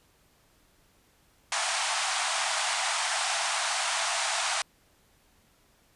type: band-pass noise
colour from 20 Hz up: pink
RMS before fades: -29 dBFS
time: 1.52-4.62 s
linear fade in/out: 2 ms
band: 650 to 9700 Hz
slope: 96 dB/octave
effects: pink hiss -64 dBFS RMS until 5.95 s + resampled to 32000 Hz